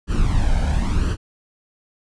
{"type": "noise with flanger", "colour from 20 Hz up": "brown", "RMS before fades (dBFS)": -18, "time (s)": [0.07, 1.17], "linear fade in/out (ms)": 50, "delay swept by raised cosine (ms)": [0.67, 1.33], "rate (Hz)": 0.97, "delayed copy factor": 0.65, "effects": ["resampled to 22050 Hz"]}